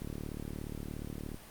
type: click train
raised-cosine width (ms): 3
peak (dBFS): -26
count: 50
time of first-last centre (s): 0.02-1.344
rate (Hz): 37
effects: pink hiss -52 dBFS RMS until 1.5 s + Opus 32 kbps